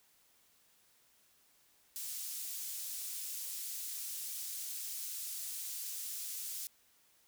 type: high-pass noise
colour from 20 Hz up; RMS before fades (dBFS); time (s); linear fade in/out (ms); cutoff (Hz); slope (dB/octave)
pink; -42; 1.96-6.67; 0; 6900; 12
effects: white hiss -69 dBFS RMS until 7.27 s